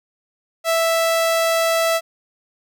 sawtooth tone, 659.3 Hz, E5, in tune, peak -12 dBFS, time 0.64-2.01 s, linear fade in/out 50 ms, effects none

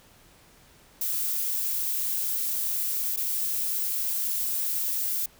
violet noise with dropouts, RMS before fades -28 dBFS, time 1.01-5.26 s, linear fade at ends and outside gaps 5 ms, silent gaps 3.163-3.171 s, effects pink hiss -56 dBFS RMS until 5.39 s

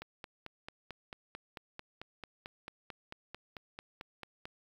click train, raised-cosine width 0.3 ms, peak -27 dBFS, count 21, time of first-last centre 0.02-4.455 s, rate 4.51 Hz, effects 9-bit

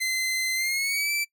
sawtooth tone with pitch glide, 2061 to 2327 Hz, C7 to D7, -27 to -17 cents, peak -21 dBFS, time 0-1.25 s, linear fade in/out 20 ms, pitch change +210 cents, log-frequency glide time 0.55-1.11 s, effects noise-tail reverb RT60 0.1 s tail -22 dB re dry

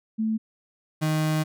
sine / 35% pulse tone pair in turn, 220 / 155.56 Hz, A3 / D#3, 0 / 0 cents, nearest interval tritone, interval 600 cents, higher first, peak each -22 / -20 dBFS, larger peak second, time 0.18-0.38 / 1.01-1.44 s, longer second, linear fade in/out 20 ms, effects none

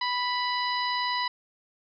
harmonic tone with a mistuned harmonic, 987.8 Hz, B5, in tune, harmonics 1 / 2 / 3 / 4 / 5, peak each -28 / -32 / -37 / -34 / -36 dBFS, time 0.01-1.28 s, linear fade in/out 5 ms, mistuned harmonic 4, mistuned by +17 cents, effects none

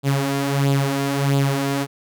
sawtooth tone with flanger, 138.9 Hz, C#3, 4 cents sharp, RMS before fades -20 dBFS, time 0.03-1.87 s, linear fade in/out 50 ms, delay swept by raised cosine 0.25 to 4.35 ms, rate 1.5 Hz, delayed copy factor +0.6, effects none

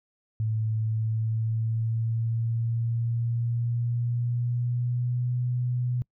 sine tone with pitch glide, 110 to 123.47 Hz, A2 to B2, 0 to 0 cents, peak -24 dBFS, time 0.4-6.02 s, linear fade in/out 0 ms, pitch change +200 cents, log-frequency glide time 0.77-5.35 s, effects noise-tail reverb RT60 0.1 s tail -26 dB re dry

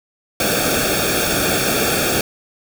pink noise with comb filter, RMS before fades -18 dBFS, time 0.4-2.21 s, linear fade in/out 2 ms, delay 1 ms, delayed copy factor -0.9, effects none

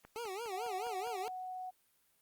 click train, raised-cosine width 0.5 ms, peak -37 dBFS, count 6, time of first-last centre 0.05-1.072 s, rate 4.89 Hz
25% pulse tone with vibrato, 420.9 Hz, G#4, 23 cents sharp, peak -36 dBFS, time 0.16-1.28 s, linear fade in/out 0 ms, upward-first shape sine, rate 4.6 Hz, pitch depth 220 cents each way
sine tone, 740 Hz, F#5, in tune, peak -40 dBFS, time 0.52-1.71 s, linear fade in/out 20 ms
effects white hiss -73 dBFS RMS until 2.21 s + Opus 48 kbps

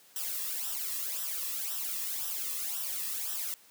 blue noise with flanger, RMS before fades -35 dBFS, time 0.16-3.54 s, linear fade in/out 0 ms, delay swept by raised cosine 0.44 to 1.36 ms, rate 1.9 Hz, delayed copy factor -0.75, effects white hiss -59 dBFS RMS until 3.7 s + high-pass 150 Hz 12 dB/octave

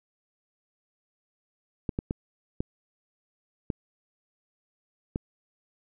clicks, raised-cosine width 3 ms, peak -15 dBFS, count 6, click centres 1.892 / 1.989 / 2.109 / 2.605 / 3.702 / 5.159 s, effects none

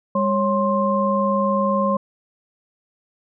sine tone cluster, 202 / 549 / 1054 Hz, G#3 / C#5 / C6, -48 / -17 / +12 cents, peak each -21 dBFS, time 0.15-1.97 s, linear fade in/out 5 ms, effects none

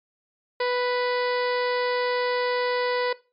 harmonic tone, 493.9 Hz, B4, in tune, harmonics 1 / 2 / 3 / 4 / 5 / 6 / 7 / 8 / 9 / 10, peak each -23 / -29 / -35 / -32 / -40 / -42 / -42 / -40 / -39 / -42 dBFS, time 0.6-3.13 s, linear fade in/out 5 ms, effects noise-tail reverb RT60 0.3 s tail -19 dB re dry + MP3 64 kbps

